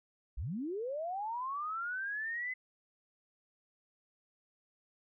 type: linear sweep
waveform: sine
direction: up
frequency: 41.2 to 2047 Hz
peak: -35 dBFS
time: 0.37-2.54 s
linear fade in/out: 10 ms
effects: none